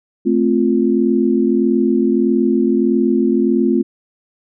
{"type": "chord", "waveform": "sine", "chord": "F major", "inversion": "first", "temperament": "equal", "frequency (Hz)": [220, 261.6, 349.2], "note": ["A3", "C4", "F4"], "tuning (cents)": [0, 0, 0], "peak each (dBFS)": -16, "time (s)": [0.25, 3.83], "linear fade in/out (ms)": 20, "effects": []}